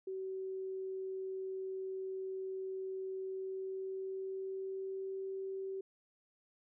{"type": "tone with pitch glide", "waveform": "sine", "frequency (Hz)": [380, 384.9], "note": ["F#4", "G4"], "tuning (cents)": [46, -32], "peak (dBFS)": -38, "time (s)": [0.07, 5.81], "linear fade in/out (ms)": 5, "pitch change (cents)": 22, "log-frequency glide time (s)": [3.2, 5.24], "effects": []}